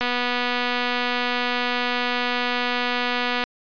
click train, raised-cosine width 0.3 ms, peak -8 dBFS, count 841, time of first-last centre 0.01-3.439 s, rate 245 Hz, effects resampled to 11025 Hz

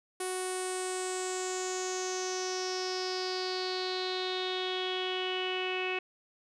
sawtooth tone with low-pass filter sweep, 370 Hz, F#4, in tune, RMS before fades -34 dBFS, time 0.2-5.99 s, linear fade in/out 5 ms, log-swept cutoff 9900 to 2600 Hz, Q 6.5, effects none

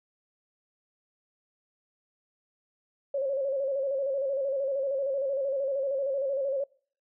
sine tone with vibrato, 546 Hz, C#5, 26 cents flat, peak -26 dBFS, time 3.14-6.64 s, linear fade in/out 5 ms, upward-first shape square, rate 13 Hz, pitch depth 50 cents each way, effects noise-tail reverb RT60 0.5 s tail -25 dB re dry

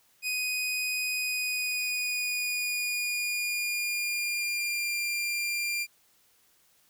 sawtooth tone with pitch glide, 2495 to 2388 Hz, D#7 to D7, +4 to +28 cents, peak -25 dBFS, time 0.22-5.87 s, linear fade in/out 50 ms, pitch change -76 cents, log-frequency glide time 1.15-4.96 s, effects white hiss -65 dBFS RMS until 6.89 s

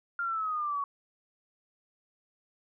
sine exponential sweep, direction down, 1405 to 1113 Hz, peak -29 dBFS, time 0.19-0.84 s, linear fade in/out 2 ms, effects none

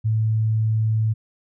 sine tone, 110 Hz, A2, in tune, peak -17 dBFS, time 0.04-1.14 s, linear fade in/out 20 ms, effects none

